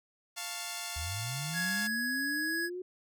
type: chord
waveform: 5% pulse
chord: F augmented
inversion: none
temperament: equal with one note detuned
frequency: 698.5 / 884.6 / 1108.7 Hz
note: F5 / A5 / C#6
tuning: 0 / +9 / 0 cents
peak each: -28 / -30 / -32 dBFS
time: 0.36-1.88 s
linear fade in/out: 20 ms
type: linear sweep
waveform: sine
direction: up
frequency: 71 to 370.6 Hz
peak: -36 dBFS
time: 0.96-2.82 s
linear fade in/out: 5 ms
type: tone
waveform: square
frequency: 1671 Hz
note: G#6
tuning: 10 cents sharp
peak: -32 dBFS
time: 1.53-2.7 s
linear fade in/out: 50 ms
effects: none